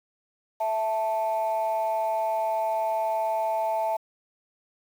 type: tone pair together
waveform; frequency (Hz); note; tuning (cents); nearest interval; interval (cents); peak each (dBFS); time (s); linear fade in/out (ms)
sine; 659.3 / 880; E5 / A5; 0 / 0; perfect fourth; 500; -25; 0.6-3.97; 10
effects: tanh soft clip ceiling -19 dBFS + 8-bit